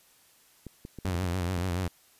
clicks, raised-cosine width 3 ms, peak -27 dBFS, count 8, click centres 0.667 / 0.851 / 0.987 / 1.05 / 1.086 / 1.151 / 1.241 / 1.58 s
sawtooth tone with vibrato, 89.9 Hz, F#2, 49 cents flat, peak -24 dBFS, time 1.05-1.88 s, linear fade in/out 5 ms, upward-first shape sine, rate 7 Hz, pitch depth 86 cents each way
effects white hiss -61 dBFS RMS until 2.19 s + resampled to 32000 Hz

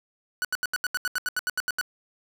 45% pulse tone bursts, 1480 Hz, F#6, in tune, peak -24 dBFS, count 14, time 0.42-1.812 s, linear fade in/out 0 ms, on 27 ms, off 78 ms, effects none

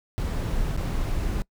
brown noise with dropouts, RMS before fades -26 dBFS, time 0.18-1.42 s, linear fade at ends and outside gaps 0 ms, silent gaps 0.766-0.775 s, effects noise-tail reverb RT60 0.1 s tail -23 dB re dry

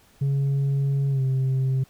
sine tone with pitch glide, 138.59 to 132.03 Hz, C#3 to C3, 0 to +16 cents, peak -17 dBFS, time 0.21-1.84 s, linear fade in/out 10 ms, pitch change -84 cents, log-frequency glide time 1.1-1.22 s, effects tanh soft clip ceiling -19 dBFS + pink hiss -57 dBFS RMS until 1.89 s

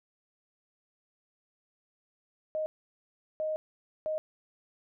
sine tone bursts at uneven times, 622.3 Hz, D#5, in tune, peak -29 dBFS, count 3, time 2.55-2.66 / 3.4-3.56 / 4.06-4.18 s, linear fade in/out 0 ms, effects none

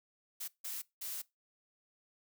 blue noise bursts at uneven times, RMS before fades -41 dBFS, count 3, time 0.4-0.48 / 0.64-0.82 / 1.01-1.22 s, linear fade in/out 10 ms, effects noise-tail reverb RT60 0.2 s tail -21 dB re dry

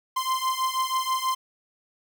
45% pulse beating tone pair, 1038 / 1044.2 Hz, C6 / C6, -14 / -4 cents, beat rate 6.2 Hz, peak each -27 / -27 dBFS, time 0.16-1.35 s, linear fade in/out 10 ms, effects none

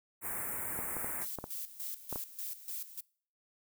white band-stop noise, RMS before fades -38 dBFS, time 0.21-1.27 s, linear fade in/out 50 ms, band 2200 to 8200 Hz, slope 48 dB/octave
clicks, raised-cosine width 1 ms, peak -25 dBFS, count 7, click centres 0.79 / 0.967 / 1.045 / 1.387 / 1.441 / 2.127 / 2.159 s
violet noise with tremolo, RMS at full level -40 dBFS, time 1.21-3.01 s, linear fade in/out 10 ms, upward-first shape square, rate 3.4 Hz, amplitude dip 75%
effects noise-tail reverb RT60 0.5 s tail -24 dB re dry

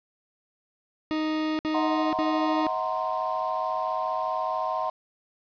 40% pulse tone bursts, 311.1 Hz, D#4, in tune, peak -24 dBFS, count 3, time 1.11-2.668 s, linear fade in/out 0 ms, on 480 ms, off 59 ms
sine chord, C half-diminished seventh, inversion first, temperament equal with one note detuned, 635.3 / 740 / 932.3 / 1046.5 Hz, Eb5 / Gb5 / Bb5 / C6, +36 / 0 / 0 / 0 cents, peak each -31 / -31 / -32 / -30 dBFS, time 1.74-4.9 s, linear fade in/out 5 ms
effects resampled to 11025 Hz + 8-bit

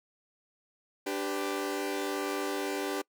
sawtooth chord, G major, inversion second, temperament equal with one note detuned, 293.7 / 392 / 503.7 Hz, D4 / G4 / B4, 0 / 0 / +34 cents, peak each -31 / -30 / -35 dBFS, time 1.06-3.02 s, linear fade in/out 10 ms, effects noise-tail reverb RT60 0.1 s tail -24 dB re dry

